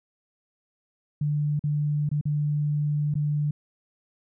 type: tone with dropouts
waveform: sine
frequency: 148 Hz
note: D3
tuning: 14 cents sharp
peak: -22 dBFS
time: 1.21-3.51 s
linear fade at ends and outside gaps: 5 ms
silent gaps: 1.594-1.638 / 2.091-2.114 / 2.212-2.254 / 3.141-3.153 s
effects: none